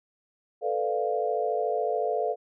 sine chord, B half-diminished seventh, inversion third, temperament equal, 440 / 493.9 / 587.3 / 698.5 Hz, A4 / B4 / D5 / F5, 0 / 0 / 0 / 0 cents, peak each -29 / -31 / -32 / -29 dBFS, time 0.61-2.36 s, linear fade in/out 50 ms, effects none

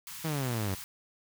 white band-stop noise, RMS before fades -43 dBFS, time 0.07-0.84 s, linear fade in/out 0 ms, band 200 to 860 Hz, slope 96 dB/octave
sawtooth exponential sweep, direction down, 164.81 to 92 Hz, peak -26 dBFS, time 0.24-0.75 s, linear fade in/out 10 ms
effects none

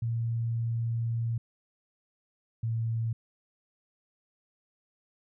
sine tone pair in turn, 115.7 / 113.91 Hz, A#2 / A#2, -13 / -40 cents, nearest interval unison, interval 27 cents, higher first, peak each -27 dBFS, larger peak neither, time 0.02-1.38 / 2.63-3.13 s, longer first, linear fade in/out 5 ms, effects none

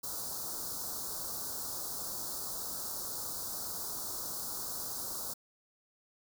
white band-stop noise, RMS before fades -39 dBFS, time 0.03-5.34 s, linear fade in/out 10 ms, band 1400 to 4200 Hz, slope 48 dB/octave, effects none

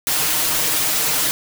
white noise with comb filter, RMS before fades -19 dBFS, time 0.07-1.31 s, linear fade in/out 0 ms, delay 6.5 ms, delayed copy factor +0.95, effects none

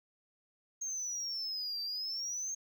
sine exponential two-way sweep, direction down then up, 6460 to 4647 to 6460 Hz, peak -33 dBFS, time 0.81-2.55 s, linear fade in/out 10 ms, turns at 1.82 s, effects tanh soft clip ceiling -34 dBFS + 12-bit

